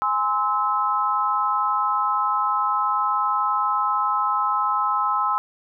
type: chord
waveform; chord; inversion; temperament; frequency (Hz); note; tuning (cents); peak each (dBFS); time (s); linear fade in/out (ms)
sine; Ab augmented; none; just; 830.6 / 1038.3 / 1297.8; Ab5 / C6 / E6; 0 / -14 / -27; -26 / -23 / -22; 0.02-5.38; 0
effects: none